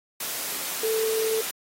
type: tone in noise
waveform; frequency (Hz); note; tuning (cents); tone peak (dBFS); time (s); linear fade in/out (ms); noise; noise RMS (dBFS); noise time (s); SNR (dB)
sine; 442.5; A4; +10; -23; 0.83-1.41; 5; white; -31; 0.2-1.51; +5
effects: high-pass 200 Hz 12 dB/octave + AAC 48 kbps